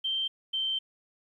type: tone pair in turn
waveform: sine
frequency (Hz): 3136 / 3118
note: G7 / G7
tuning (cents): 0 / -10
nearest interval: unison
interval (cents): 10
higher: first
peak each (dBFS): -27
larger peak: neither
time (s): 0.04-0.28 / 0.53-0.79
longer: second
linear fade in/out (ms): 10
effects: 11-bit